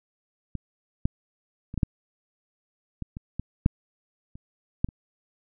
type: clicks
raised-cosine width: 5 ms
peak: -19 / -10 / -24 / -14 / -8 / -19 / -23 / -17 / -6 / -30 / -9 / -27 dBFS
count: 12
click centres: 0.553 / 1.055 / 1.741 / 1.777 / 1.832 / 3.023 / 3.169 / 3.396 / 3.661 / 4.355 / 4.845 / 4.888 s
effects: none